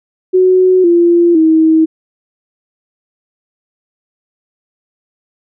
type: tone with pitch steps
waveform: sine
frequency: 370.1 / 343.8 / 319.2 Hz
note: F#4 / F4 / D#4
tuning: 0 / -27 / +44 cents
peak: -5 dBFS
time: 0.33-1.86 s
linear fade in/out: 20 ms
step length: 510 ms
effects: none